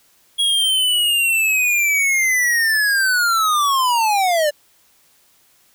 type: linear sweep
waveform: square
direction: down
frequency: 3322 to 575 Hz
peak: -15 dBFS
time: 0.38-4.51 s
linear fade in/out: 20 ms
effects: white hiss -56 dBFS RMS until 5.74 s